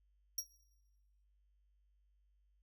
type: tone with exponential decay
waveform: sawtooth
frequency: 5650 Hz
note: F8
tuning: 19 cents sharp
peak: -30 dBFS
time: 0.38-0.47 s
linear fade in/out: 5 ms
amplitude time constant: 19 ms
effects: noise-tail reverb RT60 1.0 s tail -18 dB re dry + added 50 Hz sine -70 dBFS peak until 2.62 s